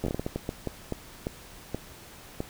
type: slowing click train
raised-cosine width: 2 ms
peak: -16 dBFS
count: 15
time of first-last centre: 0.04-2.404 s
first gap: 10 ms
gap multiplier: 1.38
effects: pink hiss -48 dBFS RMS until 2.49 s